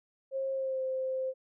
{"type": "tone with pitch glide", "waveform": "sine", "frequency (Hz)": [536, 522.5], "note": ["C5", "C5"], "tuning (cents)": [42, -2], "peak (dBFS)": -30, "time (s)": [0.31, 1.34], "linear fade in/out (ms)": 50, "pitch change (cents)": -44, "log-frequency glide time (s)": [0.53, 0.82], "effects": []}